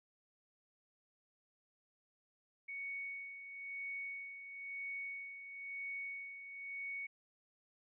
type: tone with tremolo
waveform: sine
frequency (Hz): 2227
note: C#7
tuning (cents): +7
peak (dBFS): -40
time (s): 2.68-7.07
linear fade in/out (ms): 10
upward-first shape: sine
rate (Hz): 1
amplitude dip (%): 60
effects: none